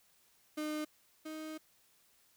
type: tone pair in turn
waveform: 35% pulse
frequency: 304.7 / 312.5 Hz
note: D#4 / D#4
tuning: -36 / +8 cents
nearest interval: unison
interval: 44 cents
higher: second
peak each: -34 / -40 dBFS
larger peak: first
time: 0.57-0.85 / 1.25-1.58 s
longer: second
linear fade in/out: 10 ms
effects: white hiss -69 dBFS RMS until 2.36 s